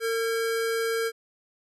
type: tone pair together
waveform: square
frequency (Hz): 454.3 / 1619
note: A#4 / G#6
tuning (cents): -45 / -45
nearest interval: octave + minor seventh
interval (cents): 2200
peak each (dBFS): -26 / -34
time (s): 0-1.12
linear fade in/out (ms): 50
effects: resampled to 32000 Hz